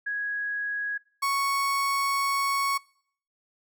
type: tone pair in turn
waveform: sine / 35% pulse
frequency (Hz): 1661.2 / 1108.7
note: G#6 / C#6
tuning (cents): 0 / 0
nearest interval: perfect fifth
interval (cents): 700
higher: first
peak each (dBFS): -27 / -22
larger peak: second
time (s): 0.06-0.98 / 1.22-2.78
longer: second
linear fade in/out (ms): 10
effects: noise-tail reverb RT60 0.6 s tail -24 dB re dry